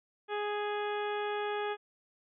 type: harmonic tone with a mistuned harmonic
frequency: 415.3 Hz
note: G#4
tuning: in tune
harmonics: 1 / 2 / 3 / 4 / 5 / 6 / 7 / 8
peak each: -34 / -37 / -42 / -42 / -49 / -47 / -52 / -48 dBFS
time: 0.28-1.77 s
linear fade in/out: 50 ms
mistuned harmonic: 8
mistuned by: +17 cents
effects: none